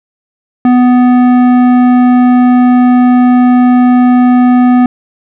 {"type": "tone with tanh clipping", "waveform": "sine", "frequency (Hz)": 248.3, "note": "B3", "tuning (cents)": 9, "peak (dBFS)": -5, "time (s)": [0.65, 4.86], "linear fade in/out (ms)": 2, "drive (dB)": 13, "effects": []}